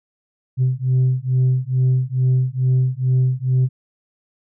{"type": "beating tone pair", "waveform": "sine", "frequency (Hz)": [127.5, 129.8], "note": ["C3", "C3"], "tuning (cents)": [-44, -13], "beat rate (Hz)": 2.3, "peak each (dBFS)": -16, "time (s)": [0.57, 3.69], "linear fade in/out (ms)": 50, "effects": ["tanh soft clip ceiling -11 dBFS"]}